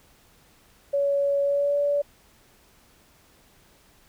sine tone with pitch glide, 563 to 575.2 Hz, C#5 to D5, +27 to -36 cents, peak -20 dBFS, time 0.93-2.02 s, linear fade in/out 10 ms, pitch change +37 cents, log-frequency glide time 1.43-1.78 s, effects pink hiss -58 dBFS RMS until 4.08 s

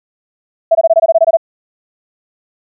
sine tone bursts, 659.3 Hz, E5, in tune, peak -4 dBFS, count 11, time 0.71-1.371 s, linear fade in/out 10 ms, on 41 ms, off 21 ms, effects none

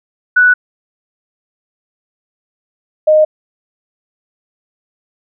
sine tone pair in turn, 1480 / 617.4 Hz, F#6 / D#5, 0 / -14 cents, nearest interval octave + minor third, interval 1514 cents, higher first, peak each -5 dBFS, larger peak neither, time 0.36-0.54 / 3.07-3.25 s, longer neither, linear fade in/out 10 ms, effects none

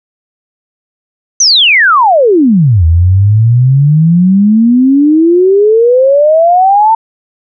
sine exponential two-way sweep, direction down then up, 6272 to 79.7 to 909 Hz, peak -3 dBFS, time 1.4-6.95 s, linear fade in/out 5 ms, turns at 2.85 s, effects none

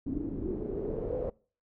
pink noise with low-pass filter sweep, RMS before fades -34 dBFS, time 0.06-1.3 s, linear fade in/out 5 ms, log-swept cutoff 270 to 540 Hz, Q 7.5, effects noise-tail reverb RT60 0.4 s tail -24 dB re dry

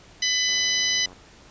harmonic tone, 1000 Hz, B5, 21 cents sharp, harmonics 2 / 3 / 4 / 5 / 6, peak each -27 / -27 / -27 / -27 / -27 dBFS, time 0.22-1.06 s, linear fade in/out 5 ms
click train, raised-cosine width 1 ms, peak -32 dBFS, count 59, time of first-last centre 0.49-1.13 s, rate 90.6 Hz
effects pink hiss -50 dBFS RMS until 1.5 s + resampled to 16000 Hz

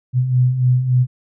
sine beating tone pair, 123.47 / 126.97 Hz, B2 / B2, 0 / +48 cents, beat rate 3.5 Hz, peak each -20 / -13 dBFS, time 0.13-1.07 s, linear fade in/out 50 ms, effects none

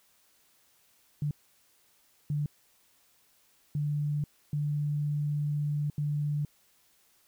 sine tone bursts at uneven times, 147.3 Hz, D3, 6 cents sharp, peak -27 dBFS, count 5, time 1.22-1.31 / 2.3-2.46 / 3.75-4.24 / 4.53-5.9 / 5.98-6.45 s, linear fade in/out 2 ms, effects white hiss -66 dBFS RMS until 7.27 s

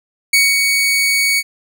sawtooth tone with ADSR envelope, 2237 Hz, C#7, 15 cents sharp, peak -5 dBFS, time 0.33-1.43 s, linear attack 6 ms, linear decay 210 ms, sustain -4 dB, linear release 46 ms, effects none

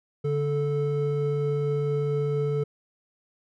triangle tone pair together, 144.2 / 437 Hz, D3 / A4, -31 / -12 cents, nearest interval octave + perfect fifth, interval 1919 cents, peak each -24 / -24 dBFS, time 0.24-2.64 s, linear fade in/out 10 ms, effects none

